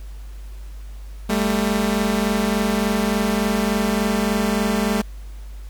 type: tone pair together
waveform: sawtooth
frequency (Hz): 199.25 / 222.7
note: G3 / A3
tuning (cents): +28 / +21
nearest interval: major second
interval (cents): 193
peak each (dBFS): -17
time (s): 1.29-5.02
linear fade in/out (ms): 10
effects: added 50 Hz sine -32 dBFS peak until 5.69 s + pink hiss -51 dBFS RMS until 5.69 s